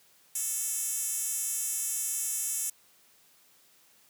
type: tone with high-pass filter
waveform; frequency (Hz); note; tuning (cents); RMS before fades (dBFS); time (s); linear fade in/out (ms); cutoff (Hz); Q
10% pulse; 441.4; A4; +5; -32; 0.35-2.7; 5; 8700; 3.6
effects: white hiss -62 dBFS RMS until 4.09 s + high-pass 100 Hz 12 dB/octave